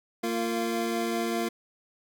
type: tone pair together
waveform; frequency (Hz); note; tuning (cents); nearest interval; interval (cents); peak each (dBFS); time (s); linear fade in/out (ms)
25% pulse; 229.5 / 346.8; A#3 / F4; -27 / -12; perfect fifth; 715; -26 / -26; 0.23-1.49; 10
effects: none